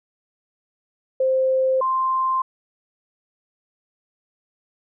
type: tone pair in turn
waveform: sine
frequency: 523.3 / 1046.6 Hz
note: C5 / C6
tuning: 0 / 0 cents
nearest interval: octave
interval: 1200 cents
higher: second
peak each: -16 / -18 dBFS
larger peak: first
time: 1.2-1.81 / 1.81-2.42 s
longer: neither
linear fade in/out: 5 ms
effects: none